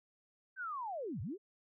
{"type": "linear two-way sweep", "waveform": "sine", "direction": "down then up", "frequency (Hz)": [1578, 81.2, 434], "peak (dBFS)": -38, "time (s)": [0.56, 1.38], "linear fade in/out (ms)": 50, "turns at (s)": 1.21, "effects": []}